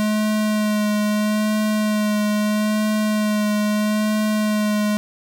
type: tone with vibrato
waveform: square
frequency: 211.9 Hz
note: G#3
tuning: 35 cents sharp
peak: -18 dBFS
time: 0-4.97 s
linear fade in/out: 0 ms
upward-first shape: sine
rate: 0.77 Hz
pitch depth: 17 cents each way
effects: none